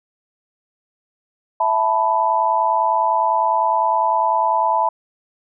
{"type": "chord", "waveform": "sine", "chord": "E suspended fourth", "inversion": "none", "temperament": "just", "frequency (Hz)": [659.3, 879, 988.9], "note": ["E5", "A5", "B5"], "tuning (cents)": [0, -2, 2], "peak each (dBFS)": [-22, -18, -18], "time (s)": [1.6, 4.89], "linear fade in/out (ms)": 5, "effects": []}